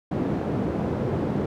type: band-pass noise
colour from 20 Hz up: white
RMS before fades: -26 dBFS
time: 0.11-1.46 s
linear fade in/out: 5 ms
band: 110 to 330 Hz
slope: 12 dB/octave
effects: none